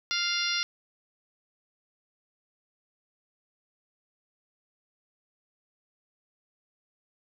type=harmonic tone; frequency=698.5 Hz; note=F5; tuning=in tune; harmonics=2 / 3 / 4 / 5 / 6 / 7 / 8; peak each=-34 / -34 / -34 / -34 / -34 / -34 / -34 dBFS; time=0.11-0.63 s; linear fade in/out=0 ms; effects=none